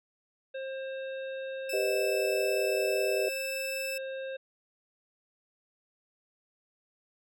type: harmonic tone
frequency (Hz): 532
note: C5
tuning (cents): +29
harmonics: 1 / 3 / 5 / 7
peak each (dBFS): -35 / -45 / -49 / -52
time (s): 0.54-4.37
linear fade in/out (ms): 10
type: tone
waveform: sawtooth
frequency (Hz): 2635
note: E7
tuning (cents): -1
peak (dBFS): -31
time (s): 1.69-3.98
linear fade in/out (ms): 5
type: chord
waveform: sine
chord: G augmented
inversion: none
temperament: equal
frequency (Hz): 392 / 493.9 / 622.3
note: G4 / B4 / D#5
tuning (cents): 0 / 0 / 0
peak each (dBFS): -31 / -32 / -31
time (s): 1.73-3.29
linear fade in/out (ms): 5
effects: none